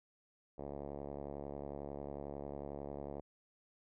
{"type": "tone with low-pass filter", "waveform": "5% pulse", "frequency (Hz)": 71.1, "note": "C#2", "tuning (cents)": 45, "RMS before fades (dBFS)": -45, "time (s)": [0.58, 3.21], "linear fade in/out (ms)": 5, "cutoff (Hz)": 610, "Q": 1.4, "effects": []}